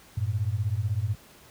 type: beating tone pair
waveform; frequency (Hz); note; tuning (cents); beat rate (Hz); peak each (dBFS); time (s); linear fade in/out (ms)
sine; 96.2 / 112.2; G2 / A2; -32 / +34; 16; -27; 0.17-1.15; 5
effects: pink hiss -53 dBFS RMS until 1.5 s + high-pass 60 Hz 12 dB/octave